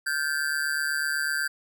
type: tone with amplitude modulation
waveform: square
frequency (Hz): 1568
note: G6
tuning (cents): 0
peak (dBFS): -22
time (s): 0.06-1.48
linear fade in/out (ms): 10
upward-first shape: sine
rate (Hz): 148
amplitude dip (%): 85
effects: none